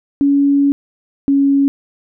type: tone pair in turn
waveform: sine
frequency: 281.5 / 277.9 Hz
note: C#4 / C#4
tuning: +27 / +4 cents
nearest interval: unison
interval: 23 cents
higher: first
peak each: -9 dBFS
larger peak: neither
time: 0.21-0.72 / 1.28-1.68 s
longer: first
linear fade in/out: 0 ms
effects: none